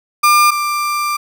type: tone pair in turn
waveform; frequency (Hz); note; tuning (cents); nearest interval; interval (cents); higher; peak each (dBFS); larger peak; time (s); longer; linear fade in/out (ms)
35% pulse; 1200 / 1185.5; D6 / D6; +37 / +16; unison; 21; first; -6 / -14; first; 0.23-0.51 / 0.51-1.17; second; 10
effects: none